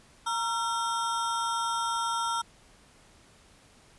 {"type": "ring-modulated tone", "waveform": "square", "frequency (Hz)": 1145, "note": "D6", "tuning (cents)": -44, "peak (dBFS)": -25, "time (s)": [0.26, 2.42], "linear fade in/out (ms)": 10, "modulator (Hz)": 214, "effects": ["pink hiss -58 dBFS RMS until 3.98 s", "resampled to 24000 Hz"]}